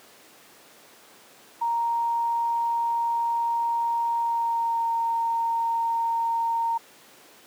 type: tone with pitch glide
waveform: sine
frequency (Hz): 932.3 to 921.6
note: A#5 to A#5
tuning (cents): 0 to -20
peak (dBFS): -22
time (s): 1.61-6.78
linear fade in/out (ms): 10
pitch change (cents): -20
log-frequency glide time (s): 4.18-4.86
effects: pink hiss -51 dBFS RMS until 7.46 s + high-pass 300 Hz 12 dB/octave